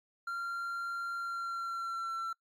triangle tone with pitch glide, 1382 to 1347.3 Hz, F6 to E6, -19 to +37 cents, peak -32 dBFS, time 0.27-2.33 s, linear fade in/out 5 ms, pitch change -44 cents, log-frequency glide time 1.17-2.21 s, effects noise-tail reverb RT60 0.1 s tail -22 dB re dry + MP3 96 kbps

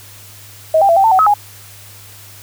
sine tone with pitch steps, 636 / 791 / 672 / 779 / 892 / 753 / 1281 / 825 Hz, D#5 / G5 / E5 / G5 / A5 / F#5 / E6 / G#5, +38 / +15 / +33 / -11 / +23 / +30 / -50 / -12 cents, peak -7 dBFS, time 0.74-1.34 s, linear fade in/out 5 ms, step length 75 ms, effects added 101 Hz sine -41 dBFS peak until 2.42 s + white hiss -39 dBFS RMS until 2.42 s

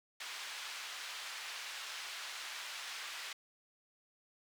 white band-pass noise, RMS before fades -45 dBFS, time 0.2-3.33 s, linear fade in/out 5 ms, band 1100 to 4100 Hz, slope 12 dB/octave, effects none

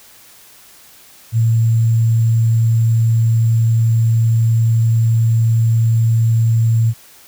sine tone with sample-and-hold, 113.9 Hz, A#2, 40 cents flat, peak -10 dBFS, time 1.32-6.94 s, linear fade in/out 50 ms, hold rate 7350 Hz, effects white hiss -44 dBFS RMS until 7.27 s

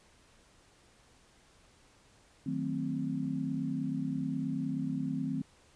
sine chord, D# diminished seventh, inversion none, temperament equal with one note detuned, 155.56 / 185 / 222.7 / 261.6 Hz, D#3 / F#3 / A3 / C4, 0 / 0 / +21 / 0 cents, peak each -37 / -39 / -39 / -34 dBFS, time 2.46-5.42 s, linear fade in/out 5 ms, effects pink hiss -63 dBFS RMS until 5.75 s + resampled to 22050 Hz

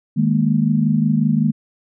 sine chord, D# suspended fourth, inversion none, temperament equal, 155.56 / 207.7 / 233.1 Hz, D#3 / G#3 / A#3, 0 / 0 / 0 cents, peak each -18 dBFS, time 0.16-1.52 s, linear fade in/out 20 ms, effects none

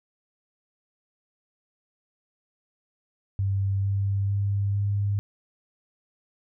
sine tone with pitch steps, 98 / 99.02 / 100.06 / 101.1 Hz, G2 / G2 / G2 / G#2, 0 / +18 / +36 / -46 cents, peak -22 dBFS, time 3.39-5.19 s, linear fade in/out 0 ms, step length 450 ms, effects none

